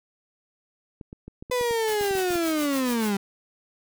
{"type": "clicks", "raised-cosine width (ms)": 3, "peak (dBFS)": -26, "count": 12, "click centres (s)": [1.012, 1.129, 1.28, 1.425, 1.499, 1.611, 1.71, 2.011, 2.11, 2.153, 2.306, 2.356]}
{"type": "linear sweep", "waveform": "35% pulse", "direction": "down", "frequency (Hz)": [505, 193.7], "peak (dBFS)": -21, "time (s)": [1.51, 3.17], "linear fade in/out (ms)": 5}
{"type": "noise with tremolo", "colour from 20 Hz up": "white", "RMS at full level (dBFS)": -35, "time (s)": [1.87, 3.13], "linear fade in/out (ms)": 10, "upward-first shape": "sine", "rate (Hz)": 7, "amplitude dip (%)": 80}
{"effects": []}